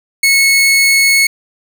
sawtooth tone, 2194 Hz, C#7, 18 cents flat, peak -4 dBFS, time 0.23-1.27 s, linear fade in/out 5 ms, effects none

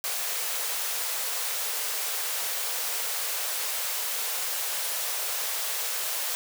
white high-pass noise, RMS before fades -30 dBFS, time 0.04-6.35 s, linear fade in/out 0 ms, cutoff 430 Hz, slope 96 dB/octave, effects none

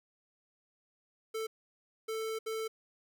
square tone bursts at uneven times, 442.7 Hz, A4, 11 cents sharp, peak -35 dBFS, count 3, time 1.34-1.47 / 2.08-2.39 / 2.46-2.68 s, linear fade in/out 10 ms, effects none

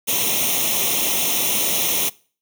white noise with comb filter, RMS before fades -20 dBFS, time 0.07-2.1 s, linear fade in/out 20 ms, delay 0.32 ms, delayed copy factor +0.8, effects noise-tail reverb RT60 0.4 s tail -22 dB re dry + high-pass 150 Hz 12 dB/octave

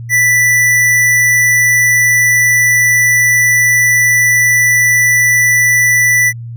square tone, 1975.5 Hz, B6, in tune, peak -8 dBFS, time 0.09-6.33 s, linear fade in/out 50 ms, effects added 117 Hz sine -23 dBFS peak until 6.56 s

